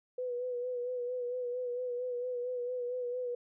sine tone with vibrato, 494.1 Hz, B4, 1 cent sharp, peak -33 dBFS, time 0.18-3.35 s, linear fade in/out 5 ms, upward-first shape sine, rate 4.4 Hz, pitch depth 38 cents each way, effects none

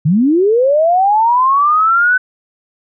sine linear sweep, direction up, 138.59 to 1517 Hz, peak -8 dBFS, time 0.05-2.18 s, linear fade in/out 10 ms, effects none

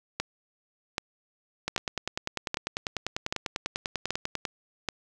two click trains, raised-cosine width 0.2 ms, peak -11 / -12 dBFS, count 7 / 29, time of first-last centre 0.2-4.888 / 1.68-4.452 s, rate 1.28 / 10.1 Hz, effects none

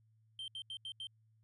triangle tone bursts at uneven times, 3136 Hz, G7, in tune, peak -40 dBFS, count 5, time 0.39-0.48 / 0.55-0.62 / 0.7-0.77 / 0.85-0.92 / 1-1.07 s, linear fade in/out 2 ms, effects added 110 Hz sine -67 dBFS peak until 1.43 s + resampled to 24000 Hz

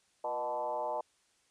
sine tone with frequency modulation, 744 Hz, F#5, 9 cents sharp, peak -32 dBFS, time 0.24-1.01 s, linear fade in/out 5 ms, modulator 131 Hz, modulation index 1.8, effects white hiss -71 dBFS RMS until 1.5 s + resampled to 22050 Hz

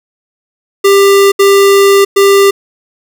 square tone bursts at uneven times, 396.5 Hz, G4, 20 cents sharp, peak -4 dBFS, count 3, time 0.84-1.32 / 1.39-2.05 / 2.16-2.51 s, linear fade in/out 10 ms, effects none

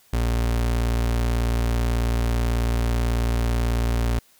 35% pulse tone, 58.27 Hz, A#1, in tune, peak -18 dBFS, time 0.13-4.19 s, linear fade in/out 5 ms, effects white hiss -57 dBFS RMS until 4.39 s

